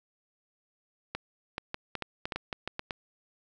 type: clicks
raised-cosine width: 0.3 ms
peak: -17 dBFS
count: 12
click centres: 1.15 / 1.581 / 1.744 / 1.953 / 2.023 / 2.255 / 2.322 / 2.36 / 2.528 / 2.676 / 2.794 / 2.908 s
effects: none